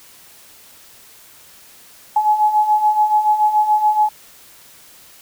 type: beating tone pair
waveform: sine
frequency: 844 / 851 Hz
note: G#5 / G#5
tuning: +28 / +42 cents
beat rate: 7 Hz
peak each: -19 / -13 dBFS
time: 2.16-4.09 s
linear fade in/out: 5 ms
effects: white hiss -45 dBFS RMS until 5.21 s